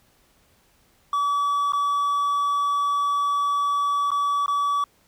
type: tone with dropouts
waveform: triangle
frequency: 1145 Hz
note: D6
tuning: 44 cents flat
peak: -18 dBFS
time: 1.13-4.84 s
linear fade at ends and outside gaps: 2 ms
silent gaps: 1.722-1.733 / 4.106-4.116 / 4.461-4.48 s
effects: pink hiss -61 dBFS RMS until 5.07 s